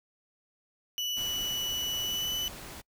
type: tone with pitch glide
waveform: 35% pulse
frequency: 2959 to 2988 Hz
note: F#7 to F#7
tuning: -1 to +16 cents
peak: -28 dBFS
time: 0.98-2.48 s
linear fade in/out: 0 ms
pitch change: +17 cents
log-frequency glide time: 2.01-2.32 s
type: noise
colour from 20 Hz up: pink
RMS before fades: -44 dBFS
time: 1.16-2.82 s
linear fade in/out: 20 ms
effects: noise-tail reverb RT60 0.1 s tail -25 dB re dry